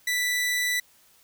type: tone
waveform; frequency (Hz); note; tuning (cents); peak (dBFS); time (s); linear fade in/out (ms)
sawtooth; 1975.5; B6; 0; -20; 0.07-0.8; 5
effects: white hiss -59 dBFS RMS until 1.23 s